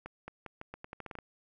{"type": "accelerating click train", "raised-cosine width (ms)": 0.5, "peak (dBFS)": -27, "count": 12, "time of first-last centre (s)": [0.06, 1.187], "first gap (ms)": 220, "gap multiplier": 0.83, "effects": []}